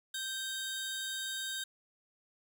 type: tone pair together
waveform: sawtooth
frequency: 1568 / 3727 Hz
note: G6 / A#7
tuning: 0 / -1 cents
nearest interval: octave + minor third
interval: 1499 cents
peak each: -37 / -35 dBFS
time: 0.14-1.64 s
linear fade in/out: 5 ms
effects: none